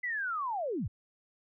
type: linear sweep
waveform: sine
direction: down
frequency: 2029 to 63 Hz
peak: -31 dBFS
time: 0.03-0.88 s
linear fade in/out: 10 ms
effects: none